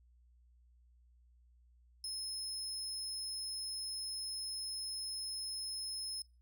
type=tone; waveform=30% pulse; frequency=5180 Hz; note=E8; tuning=31 cents flat; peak=-35 dBFS; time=2.04-6.22 s; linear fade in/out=2 ms; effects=noise-tail reverb RT60 0.3 s tail -23 dB re dry + added 60 Hz sine -63 dBFS peak until 6.41 s